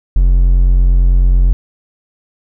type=tone; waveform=triangle; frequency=44.54 Hz; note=F1; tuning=35 cents sharp; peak=-4 dBFS; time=0.16-1.53 s; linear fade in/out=0 ms; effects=none